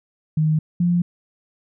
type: tone pair in turn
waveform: sine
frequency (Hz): 155.56 / 174.61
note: D#3 / F3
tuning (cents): 0 / 0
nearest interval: major second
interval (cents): 200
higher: second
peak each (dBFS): -15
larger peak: neither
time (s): 0.37-0.59 / 0.8-1.02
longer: neither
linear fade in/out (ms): 5
effects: none